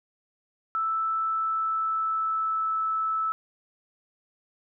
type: tone with pitch glide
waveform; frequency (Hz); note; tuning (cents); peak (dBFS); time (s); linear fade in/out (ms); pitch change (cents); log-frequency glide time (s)
sine; 1318.5 to 1309.4; E6 to E6; 0 to -12; -24; 0.75-3.32; 0; -12; 1.18-2.79
effects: none